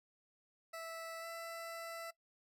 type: tone with pitch glide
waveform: 20% pulse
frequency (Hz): 657 to 666.2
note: E5 to E5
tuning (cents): -6 to +18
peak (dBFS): -39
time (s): 0.73-2.11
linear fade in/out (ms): 10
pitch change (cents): +24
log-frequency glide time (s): 1.2-1.26
effects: noise-tail reverb RT60 0.1 s tail -19 dB re dry